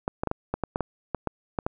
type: clicks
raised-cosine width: 1 ms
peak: -12 dBFS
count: 12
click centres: 0.079 / 0.235 / 0.273 / 0.314 / 0.54 / 0.637 / 0.759 / 0.807 / 1.147 / 1.273 / 1.588 / 1.665 s
effects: none